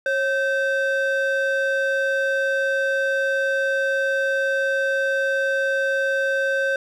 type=ring-modulated tone; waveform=triangle; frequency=1046.5 Hz; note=C6; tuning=in tune; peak=-14 dBFS; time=0.06-6.76 s; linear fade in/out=2 ms; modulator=502 Hz; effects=none